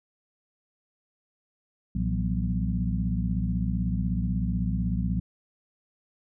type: tone cluster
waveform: sine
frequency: 61 / 115.9 / 170.2 / 186.3 / 243.5 Hz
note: B1 / A#2 / F3 / F#3 / B3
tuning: -21 / -10 / -44 / +12 / -24 cents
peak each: -29 / -31 / -32 / -29 / -36 dBFS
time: 1.95-5.2 s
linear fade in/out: 5 ms
effects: none